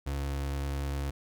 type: tone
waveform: 35% pulse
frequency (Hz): 69.8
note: C#2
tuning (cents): +13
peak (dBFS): -29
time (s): 0.06-1.11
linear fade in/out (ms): 10
effects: none